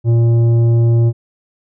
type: tone with tanh clipping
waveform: sine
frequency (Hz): 116.54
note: A#2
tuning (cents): 0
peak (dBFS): -10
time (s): 0.04-1.13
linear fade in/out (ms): 50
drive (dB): 9
effects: none